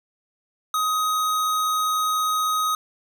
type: tone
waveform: square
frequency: 1257 Hz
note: D#6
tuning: 17 cents sharp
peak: -21 dBFS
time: 0.74-2.75 s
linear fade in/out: 2 ms
effects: none